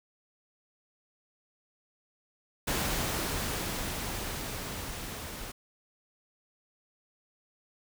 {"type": "noise with level ramp", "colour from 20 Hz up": "pink", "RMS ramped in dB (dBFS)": [-30, -41], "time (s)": [2.67, 5.52], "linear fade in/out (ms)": 10, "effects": []}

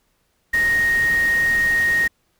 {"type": "tone in noise", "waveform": "sine", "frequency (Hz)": 1864.7, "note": "A#6", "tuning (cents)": 0, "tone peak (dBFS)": -15, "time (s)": [0.53, 2.08], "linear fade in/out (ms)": 10, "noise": "pink", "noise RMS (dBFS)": -32, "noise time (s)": [0.53, 2.08], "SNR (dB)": 14, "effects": ["pink hiss -66 dBFS RMS until 2.39 s"]}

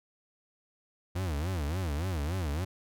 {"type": "tone with vibrato", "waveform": "40% pulse", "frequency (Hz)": 82.41, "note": "E2", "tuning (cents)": 0, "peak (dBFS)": -29, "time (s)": [1.15, 2.65], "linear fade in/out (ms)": 10, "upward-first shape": "sine", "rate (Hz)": 3.5, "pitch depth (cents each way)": 260, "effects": []}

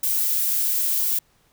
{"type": "noise", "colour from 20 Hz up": "violet", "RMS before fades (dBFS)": -22, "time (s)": [0.03, 1.19], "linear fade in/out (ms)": 5, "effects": ["pink hiss -62 dBFS RMS until 1.52 s"]}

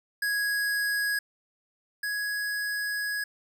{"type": "tone pair in turn", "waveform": "square", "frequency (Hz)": [1661.2, 1668], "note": ["G#6", "G#6"], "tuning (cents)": [0, 7], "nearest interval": "unison", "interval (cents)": 7, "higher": "second", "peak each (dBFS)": [-26, -29], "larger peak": "first", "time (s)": [[0.22, 1.19], [2.03, 3.24]], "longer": "second", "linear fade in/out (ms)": 5, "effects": []}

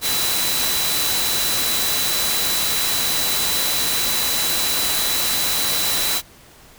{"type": "tone in noise", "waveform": "sine", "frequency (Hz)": 3974, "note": "B7", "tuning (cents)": 10, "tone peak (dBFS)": -24, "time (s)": [0.01, 6.22], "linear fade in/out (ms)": 50, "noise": "white", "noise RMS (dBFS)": -21, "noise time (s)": [0.01, 6.22], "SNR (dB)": -6, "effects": ["pink hiss -47 dBFS RMS until 6.78 s"]}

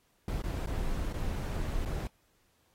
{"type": "noise with dropouts", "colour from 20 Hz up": "brown", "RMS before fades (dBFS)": -33, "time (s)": [0.28, 2.07], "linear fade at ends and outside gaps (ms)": 1, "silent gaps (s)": [[0.416, 0.439], [0.661, 0.672], [1.126, 1.141], [1.851, 1.858]], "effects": ["pink hiss -71 dBFS RMS until 2.74 s", "AAC 48 kbps"]}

